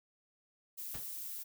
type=noise; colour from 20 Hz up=violet; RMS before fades=-43 dBFS; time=0.77-1.44 s; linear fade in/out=20 ms
type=noise with exponential decay; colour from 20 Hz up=pink; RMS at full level=-43 dBFS; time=0.94-1.12 s; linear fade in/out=5 ms; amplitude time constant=38 ms
effects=none